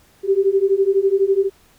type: beating tone pair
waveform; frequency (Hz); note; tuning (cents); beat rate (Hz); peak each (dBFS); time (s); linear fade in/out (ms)
sine; 383.9 / 395.9; G4 / G4; -36 / +17; 12; -17 / -16; 0.23-1.5; 50
effects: pink hiss -54 dBFS RMS until 1.78 s